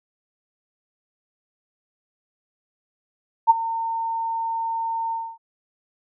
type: tone with ADSR envelope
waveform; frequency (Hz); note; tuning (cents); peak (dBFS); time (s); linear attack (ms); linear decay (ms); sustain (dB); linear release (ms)
sine; 910; A#5; -42; -7; 3.47-5.38; 30; 24; -16; 260
effects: none